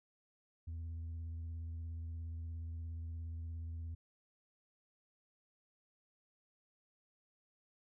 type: tone with vibrato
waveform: sine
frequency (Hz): 82.41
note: E2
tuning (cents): 0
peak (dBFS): -38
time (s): 0.67-3.95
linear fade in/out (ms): 10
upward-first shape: sine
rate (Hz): 17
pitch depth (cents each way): 25
effects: tanh soft clip ceiling -40 dBFS